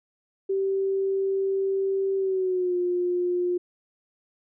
sine tone with pitch glide, 388.1 to 355.9 Hz, G4 to F4, -17 to +33 cents, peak -22 dBFS, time 0.49-3.58 s, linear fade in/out 10 ms, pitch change -150 cents, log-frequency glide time 2.17-2.76 s, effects none

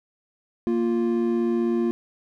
triangle tone pair together, 233.1 / 349 Hz, A#3 / F4, 0 / -1 cents, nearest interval perfect fifth, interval 699 cents, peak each -21 dBFS, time 0.67-1.91 s, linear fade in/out 0 ms, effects none

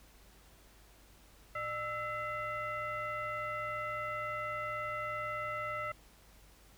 sine tone with frequency modulation, 1318.5 Hz, E6, in tune, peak -35 dBFS, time 1.55-5.92 s, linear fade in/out 5 ms, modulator 716 Hz, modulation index 1.1, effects added 50 Hz sine -61 dBFS peak until 6.77 s + pink hiss -62 dBFS RMS until 6.77 s

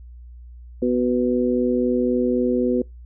harmonic tone, 123.8 Hz, B2, 5 cents sharp, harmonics 2 / 3 / 4, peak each -20 / -22 / -23 dBFS, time 0.82-2.82 s, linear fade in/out 5 ms, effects noise-tail reverb RT60 0.2 s tail -25 dB re dry + added 60 Hz sine -38 dBFS peak until 3.05 s

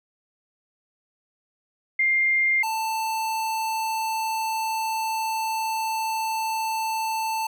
sine / square tone pair in turn, 2108 / 886.3 Hz, C7 / A5, +12 / +12 cents, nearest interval octave + minor third, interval 1500 cents, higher first, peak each -18 / -25 dBFS, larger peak first, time 1.99-2.63 / 2.63-7.47 s, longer second, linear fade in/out 5 ms, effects none

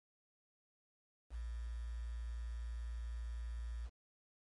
sine tone with quantisation, 58 Hz, A#1, 8 cents flat, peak -40 dBFS, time 1.3-3.9 s, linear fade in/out 50 ms, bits 10, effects MP3 48 kbps

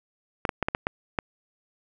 clicks, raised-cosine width 0.5 ms, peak -9 dBFS, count 7, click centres 0.452 / 0.492 / 0.627 / 0.685 / 0.749 / 0.869 / 1.188 s, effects none

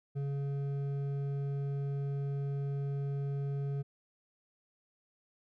sine tone with hard clipping, 140 Hz, C#3, 18 cents sharp, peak -34 dBFS, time 0.15-3.83 s, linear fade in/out 20 ms, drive 7 dB, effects none

